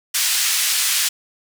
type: band-pass noise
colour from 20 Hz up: white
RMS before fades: -19 dBFS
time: 0.14-1.09 s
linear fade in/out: 10 ms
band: 1900 to 10000 Hz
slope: 12 dB/octave
effects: none